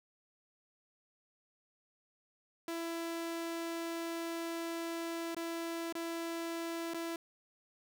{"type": "tone with dropouts", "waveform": "sawtooth", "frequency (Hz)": 333.7, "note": "E4", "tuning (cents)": 21, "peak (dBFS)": -33, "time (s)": [2.68, 7.16], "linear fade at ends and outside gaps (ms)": 2, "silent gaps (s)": [[5.347, 5.366], [5.925, 5.952], [6.937, 6.944]], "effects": []}